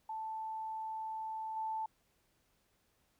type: tone with level steps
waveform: sine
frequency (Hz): 880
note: A5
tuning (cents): 0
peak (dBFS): -38 / -35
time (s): 0.09-1.86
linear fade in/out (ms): 5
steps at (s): 1.56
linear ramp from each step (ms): 10
effects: pink hiss -75 dBFS RMS until 3.19 s